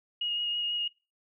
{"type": "tone with vibrato", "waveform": "sine", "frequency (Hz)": 2872, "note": "F7", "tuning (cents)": 48, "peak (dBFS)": -28, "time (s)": [0.21, 0.88], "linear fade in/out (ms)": 5, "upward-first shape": "sine", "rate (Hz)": 6.1, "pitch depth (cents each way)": 13, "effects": ["noise-tail reverb RT60 0.3 s tail -23 dB re dry"]}